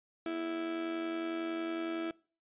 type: tone with amplitude modulation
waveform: 35% pulse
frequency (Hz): 329.6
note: E4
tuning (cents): 0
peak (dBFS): -30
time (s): 0.26-2.11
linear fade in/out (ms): 2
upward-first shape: sine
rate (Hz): 90.9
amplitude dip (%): 50
effects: noise-tail reverb RT60 0.4 s tail -23 dB re dry + resampled to 8000 Hz